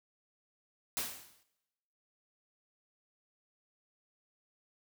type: noise with exponential decay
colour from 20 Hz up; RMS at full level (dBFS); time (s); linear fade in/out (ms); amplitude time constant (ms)
white; -33; 0.97-1.43; 0; 100
effects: noise-tail reverb RT60 1.0 s tail -20 dB re dry